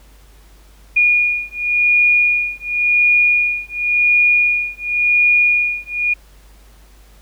sine beating tone pair, 2438 / 2438.92 Hz, D#7 / D#7, -36 / -35 cents, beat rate 0.92 Hz, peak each -15 dBFS, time 0.96-6.14 s, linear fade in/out 10 ms, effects added 50 Hz sine -43 dBFS peak until 7.21 s + pink hiss -51 dBFS RMS until 7.21 s

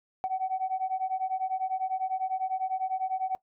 sine beating tone pair, 750 / 760 Hz, F#5 / F#5, +23 / +46 cents, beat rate 10 Hz, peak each -30 dBFS, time 0.24-3.35 s, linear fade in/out 0 ms, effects noise-tail reverb RT60 0.1 s tail -21 dB re dry + tanh soft clip ceiling -21 dBFS

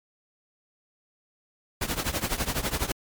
pink noise with tremolo, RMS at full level -25 dBFS, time 1.81-2.92 s, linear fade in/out 5 ms, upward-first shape triangle, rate 12 Hz, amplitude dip 90%, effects MP3 96 kbps

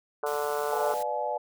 harmonic tone, 146.83 Hz, D3, in tune, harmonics 3 / 4 / 5 / 6 / 7 / 8 / 9 / 10, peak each -31 / -33 / -35 / -37 / -38 / -39 / -40 / -41 dBFS, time 0.23-0.94 s, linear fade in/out 2 ms
white noise, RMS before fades -43 dBFS, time 0.26-1.03 s, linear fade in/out 5 ms
sine chord, B diminished seventh, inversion none, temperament just, 493.9 / 592.7 / 711.2 / 853.4 Hz, B4 / D5 / F5 / Ab5, 0 / +16 / +31 / +47 cents, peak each -35 / -32 / -35 / -31 dBFS, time 0.72-1.38 s, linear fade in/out 10 ms
effects none

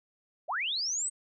sine linear sweep, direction up, 522 to 8372 Hz, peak -29 dBFS, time 0.48-1.1 s, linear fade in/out 20 ms, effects none

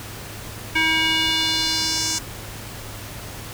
square tone with band-pass filter sweep, 320 Hz, D#4, 49 cents sharp, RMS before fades -21 dBFS, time 0.75-2.19 s, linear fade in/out 10 ms, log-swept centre 2200 to 6500 Hz, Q 2.7, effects added 106 Hz sine -39 dBFS peak until 3.53 s + pink hiss -36 dBFS RMS until 3.53 s

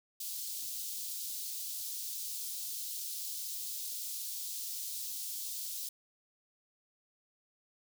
white high-pass noise, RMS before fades -40 dBFS, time 0.2-5.89 s, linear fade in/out 5 ms, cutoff 3800 Hz, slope 24 dB/octave, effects none

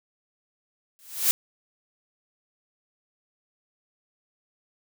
blue noise with exponential growth, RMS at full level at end -17 dBFS, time 0.99-1.31 s, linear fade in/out 0 ms, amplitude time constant 68 ms, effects none

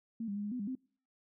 sine tone with pitch steps, 227.5 / 200.6 / 205.2 / 207.1 / 250.3 / 202.2 / 259.2 Hz, A#3 / G3 / G#3 / G#3 / B3 / G#3 / C4, -42 / +40 / -21 / -5 / +23 / -46 / -16 cents, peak -35 dBFS, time 0.2-0.753 s, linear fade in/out 5 ms, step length 79 ms, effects noise-tail reverb RT60 0.5 s tail -25 dB re dry

